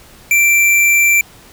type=tone; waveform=square; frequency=2349 Hz; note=D7; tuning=in tune; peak=-9 dBFS; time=0.31-1.21 s; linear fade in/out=2 ms; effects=pink hiss -42 dBFS RMS until 1.52 s